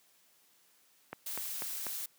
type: click train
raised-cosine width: 0.5 ms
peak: -24 dBFS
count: 4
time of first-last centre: 1.13-1.867 s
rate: 4.07 Hz
type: noise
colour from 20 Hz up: blue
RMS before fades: -39 dBFS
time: 1.26-2.06 s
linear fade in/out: 5 ms
effects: white hiss -67 dBFS RMS until 2.18 s + high-pass 150 Hz 12 dB/octave